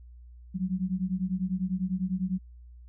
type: beating tone pair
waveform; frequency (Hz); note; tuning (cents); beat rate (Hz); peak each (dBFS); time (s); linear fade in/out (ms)
sine; 180.8 / 190.8; F#3 / G3; -40 / -47; 10; -30; 0.54-2.39; 20
effects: added 60 Hz sine -46 dBFS peak until 2.88 s